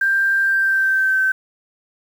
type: tone with pitch glide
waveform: sine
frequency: 1583 to 1541.5 Hz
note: G6 to G6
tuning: +17 to -29 cents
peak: -14 dBFS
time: 0.01-1.32 s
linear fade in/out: 5 ms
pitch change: -46 cents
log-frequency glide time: 0.42-1.21 s
effects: 7-bit